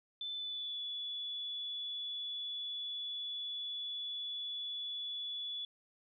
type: tone with pitch glide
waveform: sine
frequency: 3520 to 3428 Hz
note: A7 to A7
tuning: 0 to -46 cents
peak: -38 dBFS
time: 0.21-5.65 s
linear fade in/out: 2 ms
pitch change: -46 cents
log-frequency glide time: 0.34-0.8 s
effects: none